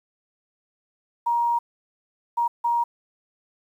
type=tone bursts at uneven times; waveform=sine; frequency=944 Hz; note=A#5; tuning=22 cents sharp; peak=-19 dBFS; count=3; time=1.26-1.59 / 2.37-2.48 / 2.64-2.84 s; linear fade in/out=10 ms; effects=9-bit